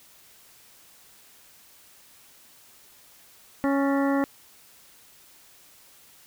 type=harmonic tone with a mistuned harmonic; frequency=277.2 Hz; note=C#4; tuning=in tune; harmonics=1 / 2 / 3 / 4 / 5 / 6 / 7; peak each=-22 / -28 / -32 / -34 / -36 / -38 / -39 dBFS; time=3.64-4.24 s; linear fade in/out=0 ms; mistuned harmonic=6; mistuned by=+100 cents; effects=white hiss -54 dBFS RMS until 6.26 s